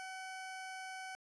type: tone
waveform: 20% pulse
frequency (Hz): 755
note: F#5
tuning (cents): +35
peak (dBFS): -39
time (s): 0-1.15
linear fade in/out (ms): 0
effects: resampled to 22050 Hz